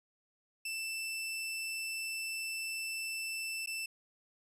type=tone with dropouts; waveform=sawtooth; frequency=2657 Hz; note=E7; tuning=13 cents sharp; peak=-33 dBFS; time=0.65-3.86 s; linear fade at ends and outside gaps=5 ms; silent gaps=3.661-3.672 s; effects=resampled to 32000 Hz